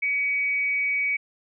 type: tone with amplitude modulation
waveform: sine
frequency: 2260 Hz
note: C#7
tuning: 33 cents sharp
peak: -20 dBFS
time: 0.02-1.17 s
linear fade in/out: 10 ms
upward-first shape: sine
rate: 260 Hz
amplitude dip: 35%
effects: none